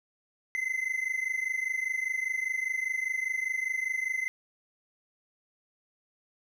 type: tone pair together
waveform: triangle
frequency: 2042 / 2067 Hz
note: C7 / C7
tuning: -43 / -22 cents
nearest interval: unison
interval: 21 cents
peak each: -30 / -30 dBFS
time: 0.55-4.28 s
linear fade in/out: 0 ms
effects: none